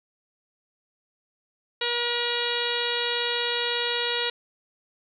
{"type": "harmonic tone", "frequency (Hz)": 478.3, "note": "A#4", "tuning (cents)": 44, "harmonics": [1, 2, 3, 4, 5, 6, 7, 8, 9], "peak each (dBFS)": [-31, -35, -34, -33, -36, -32, -34, -31, -37], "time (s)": [1.81, 4.3], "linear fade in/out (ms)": 5, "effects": []}